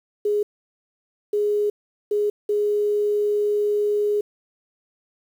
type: tone bursts at uneven times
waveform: sine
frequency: 415.3 Hz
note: G#4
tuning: in tune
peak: -18 dBFS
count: 4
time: 0.25-0.43 / 1.33-1.7 / 2.11-2.3 / 2.49-4.21 s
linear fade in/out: 5 ms
effects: 8-bit